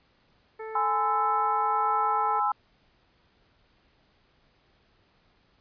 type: harmonic tone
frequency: 440 Hz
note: A4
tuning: in tune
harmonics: 1 / 2 / 3 / 4 / 5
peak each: -36 / -42 / -46 / -48 / -50 dBFS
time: 0.59-2.4 s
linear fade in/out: 10 ms
type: chord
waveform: sine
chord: Ab augmented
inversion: none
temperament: equal with one note detuned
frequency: 830.6 / 1023.2 / 1318.5 Hz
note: Ab5 / C6 / E6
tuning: 0 / -39 / 0 cents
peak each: -26 / -29 / -27 dBFS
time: 0.75-2.52 s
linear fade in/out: 5 ms
effects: pink hiss -65 dBFS RMS until 5.6 s + resampled to 11025 Hz